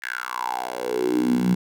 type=tone with high-pass filter sweep; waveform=10% pulse; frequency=61.74 Hz; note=B1; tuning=in tune; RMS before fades=-24 dBFS; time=0.02-1.55 s; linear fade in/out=10 ms; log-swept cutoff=1800 to 170 Hz; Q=7.4; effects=none